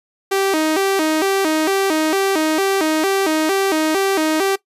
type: tone with vibrato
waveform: sawtooth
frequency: 349.2 Hz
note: F4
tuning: in tune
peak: -11 dBFS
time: 0.31-4.56 s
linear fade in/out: 10 ms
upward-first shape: square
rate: 2.2 Hz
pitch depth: 190 cents each way
effects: noise-tail reverb RT60 0.1 s tail -19 dB re dry + resampled to 32000 Hz